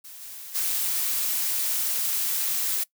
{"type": "noise with level steps", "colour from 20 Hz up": "blue", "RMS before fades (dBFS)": [-43, -40, -26], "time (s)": [0.04, 2.84], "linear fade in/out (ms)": 10, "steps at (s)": [0.2, 0.54], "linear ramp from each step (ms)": 20, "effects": ["noise-tail reverb RT60 0.1 s tail -21 dB re dry"]}